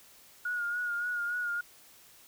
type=tone with vibrato; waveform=sine; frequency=1436 Hz; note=F6; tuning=48 cents sharp; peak=-30 dBFS; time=0.45-1.61 s; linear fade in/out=5 ms; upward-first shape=sine; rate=3.5 Hz; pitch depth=37 cents each way; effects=white hiss -57 dBFS RMS until 2.27 s